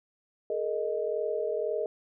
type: chord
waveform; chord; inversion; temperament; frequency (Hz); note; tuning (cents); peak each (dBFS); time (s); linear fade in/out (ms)
sine; Ab suspended second; none; equal with one note detuned; 424.3 / 466.2 / 622.3; Ab4 / Bb4 / Eb5; +37 / 0 / 0; -32; 0.5-1.86; 2
effects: none